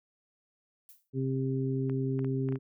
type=noise with exponential decay; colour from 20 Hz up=violet; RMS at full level=-49 dBFS; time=0.89-1.1 s; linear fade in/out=1 ms; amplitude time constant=44 ms
type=harmonic tone; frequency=132.8 Hz; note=C3; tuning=26 cents sharp; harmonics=1 / 2 / 3; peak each=-30 / -33 / -35 dBFS; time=1.13-2.59 s; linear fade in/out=50 ms
type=clicks; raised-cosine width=0.5 ms; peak=-31 dBFS; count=6; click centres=1.897 / 2.192 / 2.246 / 2.488 / 2.524 / 2.557 s
effects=none